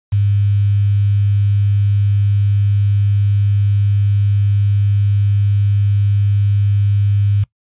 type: tone with quantisation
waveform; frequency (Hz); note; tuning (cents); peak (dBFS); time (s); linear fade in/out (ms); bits
sine; 101.3; G#2; -43; -11; 0.12-7.44; 10; 6
effects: noise-tail reverb RT60 0.1 s tail -20 dB re dry + resampled to 8000 Hz